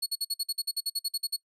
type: tone bursts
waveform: sawtooth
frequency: 4361 Hz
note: C#8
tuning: 29 cents flat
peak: -24 dBFS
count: 15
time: 0.02-1.365 s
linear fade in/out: 10 ms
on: 43 ms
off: 50 ms
effects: noise-tail reverb RT60 0.1 s tail -25 dB re dry + resampled to 32000 Hz